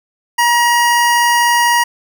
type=tone; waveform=25% pulse; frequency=952 Hz; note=A#5; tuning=36 cents sharp; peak=-6 dBFS; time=0.38-1.84 s; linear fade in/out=10 ms; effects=none